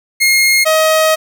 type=tone pair in turn; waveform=sawtooth; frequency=2145 / 631.7 Hz; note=C7 / D#5; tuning=+42 / +26 cents; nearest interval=octave + major sixth; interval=2116 cents; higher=first; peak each=-5 dBFS; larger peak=neither; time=0.2-0.65 / 0.65-1.16 s; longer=second; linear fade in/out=20 ms; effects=none